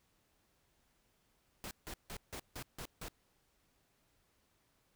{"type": "noise bursts", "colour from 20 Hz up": "pink", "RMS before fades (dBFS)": -45, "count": 7, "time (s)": [1.64, 3.083], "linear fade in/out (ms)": 0, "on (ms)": 69, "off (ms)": 160, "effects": ["pink hiss -75 dBFS RMS until 4.95 s"]}